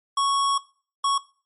square tone bursts at uneven times, 1108.7 Hz, C#6, in tune, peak -20 dBFS, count 2, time 0.17-0.58 / 1.04-1.18 s, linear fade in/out 5 ms, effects noise-tail reverb RT60 0.4 s tail -19 dB re dry + MP3 48 kbps

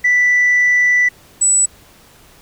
sine tone pair in turn, 1975 / 7900 Hz, B6 / B8, 0 / 0 cents, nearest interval 2 octaves, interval 2400 cents, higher second, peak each -8 dBFS, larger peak neither, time 0.04-1.09 / 1.41-1.66 s, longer first, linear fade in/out 10 ms, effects tanh soft clip ceiling -7 dBFS + pink hiss -46 dBFS RMS until 2.41 s

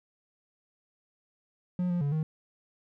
triangle tone with pitch steps, 179.4 / 175.6 / 142.8 / 156.5 Hz, F3 / F3 / D3 / D#3, +47 / +10 / -48 / +10 cents, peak -24 dBFS, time 1.79-2.23 s, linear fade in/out 2 ms, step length 110 ms, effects none

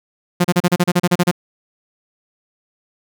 sawtooth tone bursts, 176.9 Hz, F3, 23 cents sharp, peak -7 dBFS, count 12, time 0.4-1.314 s, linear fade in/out 10 ms, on 45 ms, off 34 ms, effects none

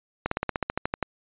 slowing click train, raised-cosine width 0.5 ms, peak -10 dBFS, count 12, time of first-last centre 0.26-1.027 s, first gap 54 ms, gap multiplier 1.05, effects resampled to 8000 Hz

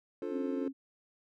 triangle chord, D minor seventh, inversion none, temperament just, 293.7 / 352.4 / 440.5 / 528.6 Hz, D4 / F4 / A4 / C5, 0 / +16 / +2 / +18 cents, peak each -39 / -37 / -37 / -42 dBFS, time 0.22-0.68 s, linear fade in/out 2 ms
sine tone, 270.6 Hz, C#4, 42 cents flat, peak -34 dBFS, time 0.3-0.73 s, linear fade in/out 50 ms
effects none

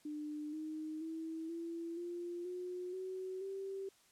sine tone with pitch steps, 300 / 311.3 / 323 / 335.2 / 347.8 / 360.9 / 374.5 / 388.6 Hz, D4 / D#4 / E4 / E4 / F4 / F#4 / F#4 / G4, +37 / +1 / -35 / +29 / -7 / -43 / +21 / -15 cents, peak -40 dBFS, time 0.05-3.89 s, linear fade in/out 5 ms, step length 480 ms, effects white hiss -68 dBFS RMS until 4.11 s + low-pass 10000 Hz 12 dB/octave

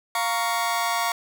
sawtooth chord, Bb minor, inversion second, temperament just, 699.2 / 932.3 / 1118.8 Hz, F5 / Bb5 / Db6, +2 / 0 / +16 cents, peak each -23 dBFS, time 0.15-1.12 s, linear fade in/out 2 ms, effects none

